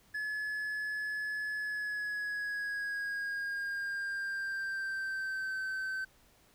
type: tone with pitch glide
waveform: triangle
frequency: 1708 to 1539.3 Hz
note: G#6 to G6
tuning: +48 to -32 cents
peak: -32 dBFS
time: 0.14-6.05 s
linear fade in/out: 10 ms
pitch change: -180 cents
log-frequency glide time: 1.55-5.57 s
effects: pink hiss -65 dBFS RMS until 6.54 s